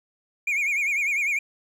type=tone with vibrato; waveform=triangle; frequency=2300 Hz; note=D7; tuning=37 cents flat; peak=-20 dBFS; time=0.47-1.39 s; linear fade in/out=5 ms; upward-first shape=sine; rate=10 Hz; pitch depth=120 cents each way; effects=none